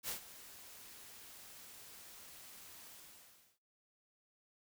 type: noise with ADSR envelope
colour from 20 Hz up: white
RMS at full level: -39 dBFS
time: 0.03-3.59 s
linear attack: 58 ms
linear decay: 110 ms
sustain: -16 dB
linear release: 700 ms
effects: noise-tail reverb RT60 0.3 s tail -21 dB re dry